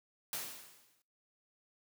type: noise with exponential decay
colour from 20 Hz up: white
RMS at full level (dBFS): -37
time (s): 0.33-1.02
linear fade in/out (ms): 1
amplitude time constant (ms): 150
effects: noise-tail reverb RT60 0.4 s tail -23 dB re dry + high-pass 100 Hz 12 dB/octave